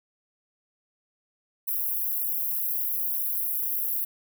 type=high-pass noise; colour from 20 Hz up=white; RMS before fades=-28 dBFS; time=1.67-4.05 s; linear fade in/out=10 ms; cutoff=11000 Hz; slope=96 dB/octave; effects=none